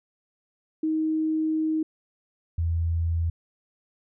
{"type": "tone pair in turn", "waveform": "sine", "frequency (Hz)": [314.7, 83.35], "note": ["D#4", "E2"], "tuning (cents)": [20, 20], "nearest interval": "octave + major seventh", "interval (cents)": 2300, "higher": "first", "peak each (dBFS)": -22, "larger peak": "neither", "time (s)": [[0.83, 1.83], [2.58, 3.3]], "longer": "first", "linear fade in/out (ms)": 5, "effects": []}